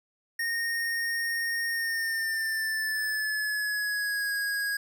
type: tone with pitch glide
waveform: square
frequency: 1849 to 1647.3 Hz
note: A#6 to G#6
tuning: -15 to -15 cents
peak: -28 dBFS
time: 0.39-4.77 s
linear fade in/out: 5 ms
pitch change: -200 cents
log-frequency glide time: 1.68-4.31 s
effects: none